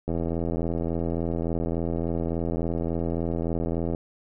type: click train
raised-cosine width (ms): 2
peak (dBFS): -15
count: 324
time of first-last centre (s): 0.08-3.948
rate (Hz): 83.5
effects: none